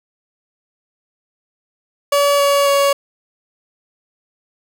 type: tone with pitch steps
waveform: 30% pulse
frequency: 570 / 565.4 / 560.9 Hz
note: C#5 / C#5 / C#5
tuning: +48 / +34 / +20 cents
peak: -9 dBFS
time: 2.12-2.93 s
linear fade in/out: 5 ms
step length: 270 ms
effects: none